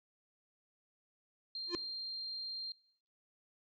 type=tone; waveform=sine; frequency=4186 Hz; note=C8; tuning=in tune; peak=-39 dBFS; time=1.55-2.72 s; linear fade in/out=2 ms
type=tone with exponential growth; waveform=square; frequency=349.2 Hz; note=F4; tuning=in tune; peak=-31 dBFS; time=1.67-1.75 s; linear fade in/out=0 ms; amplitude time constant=17 ms
effects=noise-tail reverb RT60 0.7 s tail -23 dB re dry + resampled to 16000 Hz